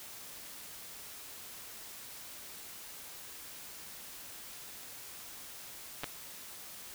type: clicks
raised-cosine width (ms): 0.3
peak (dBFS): -20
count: 2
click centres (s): 6.035 / 6.042
effects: white hiss -48 dBFS RMS until 6.94 s